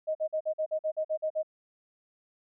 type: tone bursts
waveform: sine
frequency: 625 Hz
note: D#5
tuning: 8 cents sharp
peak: -26 dBFS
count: 11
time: 0.07-1.431 s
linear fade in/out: 20 ms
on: 81 ms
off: 47 ms
effects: none